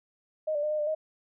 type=tone with pitch steps; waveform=sine; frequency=621 / 586 / 605 / 610 / 596 / 625 Hz; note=D#5 / D5 / D#5 / D#5 / D5 / D#5; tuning=-3 / -4 / -49 / -34 / +25 / +8 cents; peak=-26 dBFS; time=0.47-0.95 s; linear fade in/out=10 ms; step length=80 ms; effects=none